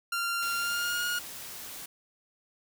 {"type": "tone with pitch glide", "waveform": "sawtooth", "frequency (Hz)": [1386, 1433.2], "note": ["F6", "F6"], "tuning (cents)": [-14, 44], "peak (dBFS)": -25, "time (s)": [0.12, 1.19], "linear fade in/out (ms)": 5, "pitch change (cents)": 58, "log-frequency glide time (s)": [0.54, 1.04]}
{"type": "noise", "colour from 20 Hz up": "white", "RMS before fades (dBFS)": -42, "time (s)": [0.42, 1.86], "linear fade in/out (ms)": 5}
{"effects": []}